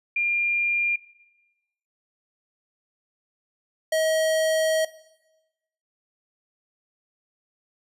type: tone pair in turn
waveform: sine / square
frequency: 2400 / 635.7 Hz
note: D7 / D#5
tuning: +37 / +37 cents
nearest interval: octave + major seventh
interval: 2300 cents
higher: first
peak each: -21 dBFS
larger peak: neither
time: 0.16-0.96 / 3.92-4.85 s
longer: second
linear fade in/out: 5 ms
effects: noise-tail reverb RT60 1.0 s tail -18 dB re dry + resampled to 32000 Hz